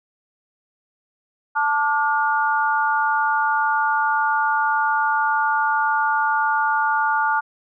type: chord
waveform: sine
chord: D minor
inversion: second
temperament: equal with one note detuned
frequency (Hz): 880 / 1174.7 / 1432.9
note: A5 / D6 / F6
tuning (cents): 0 / 0 / +44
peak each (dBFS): -20 / -24 / -21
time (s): 1.55-7.41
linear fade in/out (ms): 20
effects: none